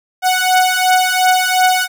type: beating tone pair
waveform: sawtooth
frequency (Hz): 738 / 740.8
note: F#5 / F#5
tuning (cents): -5 / +2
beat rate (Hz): 2.8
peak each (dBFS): -10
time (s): 0.22-1.88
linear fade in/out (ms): 50
effects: none